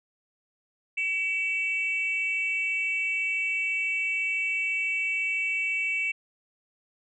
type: tone pair together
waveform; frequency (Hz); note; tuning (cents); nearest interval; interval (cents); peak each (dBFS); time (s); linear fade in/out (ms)
sine; 2277 / 2676; C#7 / E7; +46 / +25; minor third; 279; -27; 0.97-6.12; 10
effects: tanh soft clip ceiling -19 dBFS